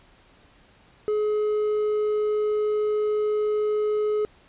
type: tone with hard clipping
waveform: sine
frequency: 423.2 Hz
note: G#4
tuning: 33 cents sharp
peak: -22 dBFS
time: 1.08-4.25 s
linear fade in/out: 0 ms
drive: 3 dB
effects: pink hiss -56 dBFS RMS until 4.48 s + resampled to 8000 Hz